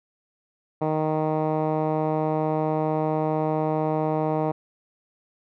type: tone with low-pass filter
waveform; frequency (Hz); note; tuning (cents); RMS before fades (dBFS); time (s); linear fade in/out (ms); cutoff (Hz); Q
10% pulse; 155.56; D#3; 0; -24; 0.81-4.52; 10; 860; 1.2
effects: none